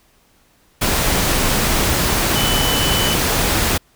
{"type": "tone in noise", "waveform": "sine", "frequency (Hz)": 2999, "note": "F#7", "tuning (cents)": 23, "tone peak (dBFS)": -21, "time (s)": [2.35, 3.15], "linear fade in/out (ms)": 10, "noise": "pink", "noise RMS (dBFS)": -17, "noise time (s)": [0.81, 3.78], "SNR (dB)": -7, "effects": ["pink hiss -56 dBFS RMS until 3.95 s"]}